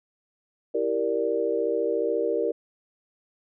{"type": "chord", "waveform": "sine", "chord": "E half-diminished seventh", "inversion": "none", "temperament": "equal", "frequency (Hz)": [329.6, 392, 466.2, 587.3], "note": ["E4", "G4", "Bb4", "D5"], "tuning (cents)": [0, 0, 0, 0], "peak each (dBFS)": [-31, -29, -25, -30], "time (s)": [0.74, 2.52], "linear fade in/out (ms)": 10, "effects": []}